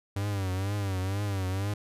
45% pulse tone with vibrato, 97.6 Hz, G2, 7 cents flat, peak -28 dBFS, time 0.16-1.74 s, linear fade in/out 5 ms, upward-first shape triangle, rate 2.1 Hz, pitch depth 110 cents each way, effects resampled to 32000 Hz

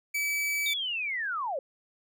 45% pulse tone, 2296 Hz, D7, 40 cents flat, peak -27 dBFS, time 0.14-0.74 s, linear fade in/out 10 ms
sine linear sweep, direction down, 3729 to 500 Hz, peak -29 dBFS, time 0.66-1.59 s, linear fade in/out 2 ms
effects none

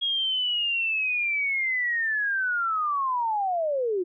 sine linear sweep, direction down, 3297 to 342.6 Hz, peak -23 dBFS, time 0.01-4.04 s, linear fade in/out 20 ms, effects none

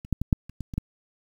clicks, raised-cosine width 5 ms, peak -28 / -11 / -14 / -6 / -29 / -20 / -22 / -12 dBFS, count 8, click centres 0.049 / 0.127 / 0.216 / 0.328 / 0.496 / 0.607 / 0.738 / 0.78 s, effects 8-bit

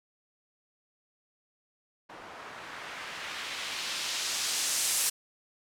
blue noise with low-pass filter sweep, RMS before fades -34 dBFS, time 2.09-5.1 s, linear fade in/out 10 ms, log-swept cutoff 880 to 10000 Hz, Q 0.95, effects none

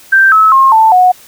sine tone with pitch steps, 1568 / 1295.9 / 1071 / 885.1 / 731.5 Hz, G6 / E6 / C6 / A5 / F#5, 0 / -30 / +40 / +10 / -20 cents, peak -3 dBFS, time 0.12-1.12 s, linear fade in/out 10 ms, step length 200 ms, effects white hiss -39 dBFS RMS until 1.27 s

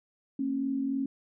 sine tone pair together, 229.3 / 272.7 Hz, A#3 / C#4, -28 / -28 cents, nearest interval minor third, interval 300 cents, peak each -35 / -28 dBFS, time 0.39-1.06 s, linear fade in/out 5 ms, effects none

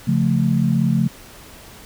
sine chord, Db augmented, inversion none, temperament equal, 138.59 / 174.61 / 220 Hz, Db3 / F3 / A3, 0 / 0 / 0 cents, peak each -19 dBFS, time 0.07-1.08 s, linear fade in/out 10 ms, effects pink hiss -42 dBFS RMS until 1.85 s

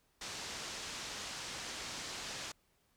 white low-pass noise, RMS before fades -44 dBFS, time 0.21-2.52 s, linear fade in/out 5 ms, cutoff 6800 Hz, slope 24 dB/octave, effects pink hiss -74 dBFS RMS until 2.96 s

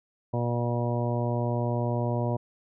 harmonic tone, 120 Hz, B2, 49 cents flat, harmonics 1 / 2 / 3 / 4 / 5 / 6 / 7 / 8, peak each -27 / -33 / -35 / -36 / -33 / -38 / -44 / -37 dBFS, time 0.33-2.37 s, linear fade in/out 10 ms, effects none

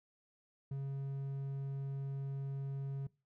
triangle tone, 137.4 Hz, C#3, 15 cents flat, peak -35 dBFS, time 0.71-3.07 s, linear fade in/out 5 ms, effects noise-tail reverb RT60 0.3 s tail -22 dB re dry

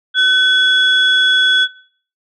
sine tone pair together, 1513 / 3381 Hz, F#6 / G#7, +38 / +30 cents, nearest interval octave + major second, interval 1392 cents, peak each -11 dBFS, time 0.14-1.68 s, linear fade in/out 50 ms, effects noise-tail reverb RT60 0.5 s tail -18 dB re dry + tanh soft clip ceiling -3 dBFS

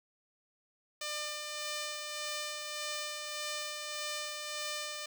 5% pulse tone with tremolo, 599 Hz, D5, 34 cents sharp, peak -24 dBFS, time 1.01-5.06 s, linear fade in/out 5 ms, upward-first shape sine, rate 1.7 Hz, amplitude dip 35%, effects none

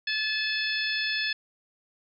harmonic tone, 865 Hz, A5, 30 cents flat, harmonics 2 / 3 / 4 / 5 / 6, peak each -30 / -32 / -33 / -34 / -35 dBFS, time 0.07-1.33 s, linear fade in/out 5 ms, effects none

